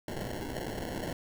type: noise with sample-and-hold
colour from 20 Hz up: blue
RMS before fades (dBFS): -37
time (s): 0.08-1.13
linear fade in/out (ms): 2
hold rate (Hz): 1225
effects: none